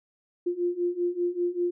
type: beating tone pair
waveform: sine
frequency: 348.6 / 353.7 Hz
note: F4 / F4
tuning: -3 / +22 cents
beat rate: 5.1 Hz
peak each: -29 / -27 dBFS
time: 0.46-1.71 s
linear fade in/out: 10 ms
effects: none